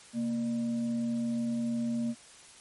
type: tone with frequency modulation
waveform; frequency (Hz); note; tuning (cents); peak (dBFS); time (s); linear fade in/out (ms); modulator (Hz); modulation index
sine; 233.1; A#3; 0; -28; 0.13-2.15; 50; 366; 0.31
effects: white hiss -53 dBFS RMS until 2.6 s + MP3 48 kbps